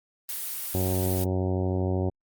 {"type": "noise", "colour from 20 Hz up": "blue", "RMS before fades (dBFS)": -33, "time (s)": [0.29, 1.24], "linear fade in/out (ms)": 0}
{"type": "harmonic tone", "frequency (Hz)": 92.9, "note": "F#2", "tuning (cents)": 7, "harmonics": [1, 2, 3, 4, 5, 6, 7, 8, 9, 10], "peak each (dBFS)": [-26, -32, -33, -31, -39, -36, -41, -40, -47, -48], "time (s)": [0.74, 2.1], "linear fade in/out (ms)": 10}
{"effects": ["Opus 32 kbps"]}